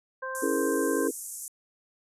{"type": "harmonic tone", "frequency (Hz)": 523.3, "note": "C5", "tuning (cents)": 0, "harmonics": [1, 2, 3], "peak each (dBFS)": [-36, -36, -36], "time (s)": [0.22, 1.08], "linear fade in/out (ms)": 10}
{"type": "band-pass noise", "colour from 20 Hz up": "white", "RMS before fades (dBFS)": -39, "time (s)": [0.35, 1.48], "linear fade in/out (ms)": 0, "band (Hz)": [6400, 12000], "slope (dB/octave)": 48}
{"type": "chord", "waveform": "sine", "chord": "A# half-diminished seventh", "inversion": "first", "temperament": "equal", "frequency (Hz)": [277.2, 329.6, 415.3, 466.2], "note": ["C#4", "E4", "G#4", "A#4"], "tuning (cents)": [0, 0, 0, 0], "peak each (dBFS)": -30, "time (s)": [0.42, 1.11], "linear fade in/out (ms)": 10}
{"effects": ["resampled to 32000 Hz"]}